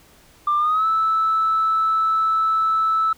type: tone with pitch glide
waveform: sine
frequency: 1189 to 1311.7 Hz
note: D6 to E6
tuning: +21 to -9 cents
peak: -15 dBFS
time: 0.47-3.13 s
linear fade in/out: 5 ms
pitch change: +170 cents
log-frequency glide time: 0.58-0.86 s
effects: tanh soft clip ceiling -12 dBFS + pink hiss -52 dBFS RMS until 3.17 s